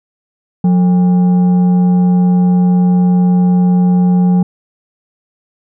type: tone with frequency modulation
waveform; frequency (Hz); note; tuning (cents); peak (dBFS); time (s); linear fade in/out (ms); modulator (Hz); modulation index
sine; 180.2; F#3; -45; -6; 0.64-4.43; 5; 625; 0.24
effects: tanh soft clip ceiling -2 dBFS